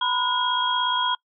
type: tone cluster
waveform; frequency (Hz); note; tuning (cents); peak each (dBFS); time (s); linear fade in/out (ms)
sine; 945 / 1002 / 1446 / 3277; A#5 / B5 / F#6 / G#7; +23 / +25 / -40 / -24; -30 / -24 / -29 / -25; 0.01-1.15; 5
effects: noise-tail reverb RT60 0.1 s tail -24 dB re dry